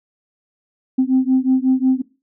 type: beating tone pair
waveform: sine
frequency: 257.7 / 263.2 Hz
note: C4 / C4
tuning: -26 / +10 cents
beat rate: 5.5 Hz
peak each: -15 dBFS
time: 0.98-2.02 s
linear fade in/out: 10 ms
effects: noise-tail reverb RT60 0.3 s tail -19 dB re dry + tanh soft clip ceiling -7 dBFS